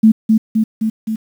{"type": "tone with echo", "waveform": "sine", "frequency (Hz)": 220, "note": "A3", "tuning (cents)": 0, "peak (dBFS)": -4, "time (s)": [0.03, 0.12], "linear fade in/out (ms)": 10, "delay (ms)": 260, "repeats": 4, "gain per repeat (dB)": -3, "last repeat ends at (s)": 1.16, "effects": ["7-bit"]}